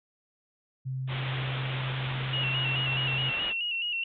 sine tone, 130.9 Hz, C3, 1 cent sharp, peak -30 dBFS, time 0.85-3.31 s, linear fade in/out 20 ms
white low-pass noise, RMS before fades -37 dBFS, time 1.07-3.54 s, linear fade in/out 50 ms, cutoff 3600 Hz, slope 96 dB/octave
sine tone with vibrato, 2800 Hz, F7, 4 cents sharp, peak -28 dBFS, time 2.33-4.04 s, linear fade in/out 5 ms, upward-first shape square, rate 4.7 Hz, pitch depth 51 cents each way
effects none

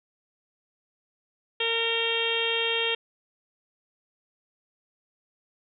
harmonic tone, 459 Hz, A#4, 27 cents flat, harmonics 1 / 2 / 3 / 4 / 5 / 6 / 7 / 8, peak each -30 / -37 / -39 / -35 / -35 / -30 / -28 / -35 dBFS, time 1.6-2.95 s, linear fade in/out 5 ms, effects none

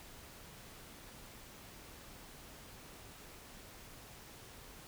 silence, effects pink hiss -54 dBFS RMS until 4.87 s

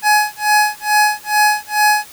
25% pulse tone with tremolo, 842 Hz, G#5, 24 cents sharp, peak -5 dBFS, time 0.02-2.06 s, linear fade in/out 50 ms, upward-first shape sine, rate 2.3 Hz, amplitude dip 100%, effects white hiss -39 dBFS RMS until 2.12 s

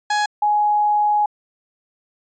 30% pulse / sine tone pair in turn, 836 / 836 Hz, G#5 / G#5, +11 / +11 cents, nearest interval unison, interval 0 cents, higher neither, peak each -14 dBFS, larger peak neither, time 0.1-0.26 / 0.42-1.26 s, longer second, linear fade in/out 5 ms, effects resampled to 16000 Hz

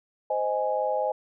sine chord, Ab major, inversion first, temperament just, 519.1 / 623 / 830.6 Hz, C5 / Eb5 / Ab5, -14 / +2 / 0 cents, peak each -28 dBFS, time 0.3-1.12 s, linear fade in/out 5 ms, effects none

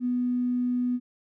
triangle tone with tanh clipping, 246.9 Hz, B3, in tune, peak -23 dBFS, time 0-1 s, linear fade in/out 50 ms, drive 3 dB, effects none

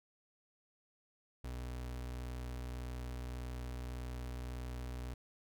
35% pulse tone, 61.74 Hz, B1, in tune, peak -39 dBFS, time 1.44-5.14 s, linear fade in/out 5 ms, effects none

